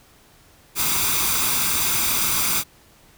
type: noise with comb filter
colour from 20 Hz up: white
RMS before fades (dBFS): -21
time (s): 0.75-2.64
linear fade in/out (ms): 50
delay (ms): 0.83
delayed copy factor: +0.6
effects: pink hiss -53 dBFS RMS until 3.17 s